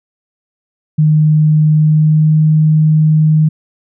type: tone with pitch glide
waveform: sine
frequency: 153.7 to 155.22 Hz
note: D#3 to D#3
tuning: -21 to -4 cents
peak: -6 dBFS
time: 0.98-3.49 s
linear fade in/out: 10 ms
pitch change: +17 cents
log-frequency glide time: 1.72-2.35 s
effects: none